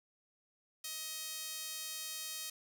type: tone with high-pass filter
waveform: sawtooth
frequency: 630 Hz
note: D#5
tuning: 21 cents sharp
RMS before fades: -43 dBFS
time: 0.84-2.5 s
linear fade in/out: 5 ms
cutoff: 4300 Hz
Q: 0.74
effects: none